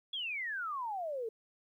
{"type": "exponential sweep", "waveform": "sine", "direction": "down", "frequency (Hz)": [3421, 431.1], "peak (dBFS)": -35, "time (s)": [0.13, 1.29], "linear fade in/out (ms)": 5, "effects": ["12-bit"]}